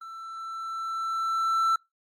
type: tone with level ramp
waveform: triangle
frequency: 1334 Hz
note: E6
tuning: 20 cents sharp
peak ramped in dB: -37 to -18 dBFS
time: 0.01-1.76 s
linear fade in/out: 5 ms
effects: noise-tail reverb RT60 0.2 s tail -25 dB re dry + Opus 32 kbps